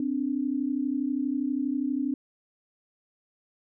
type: tone pair together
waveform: sine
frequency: 258.4 / 290.8 Hz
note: C4 / D4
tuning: -21 / -17 cents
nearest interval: major second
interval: 204 cents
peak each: -28 dBFS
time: 0-2.14 s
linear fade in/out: 2 ms
effects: none